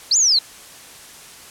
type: linear two-way sweep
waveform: sine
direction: up then down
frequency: 3951 to 7170 to 3951 Hz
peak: -12 dBFS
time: 0.11-0.39 s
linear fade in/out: 5 ms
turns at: 0.17 s
effects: white hiss -41 dBFS RMS until 1.5 s + low-pass 11000 Hz 12 dB/octave